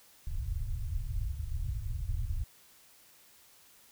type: low-pass noise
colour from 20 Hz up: pink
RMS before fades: -34 dBFS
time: 0.27-2.44 s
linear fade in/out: 5 ms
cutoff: 120 Hz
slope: 48 dB/octave
effects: white hiss -60 dBFS RMS until 3.91 s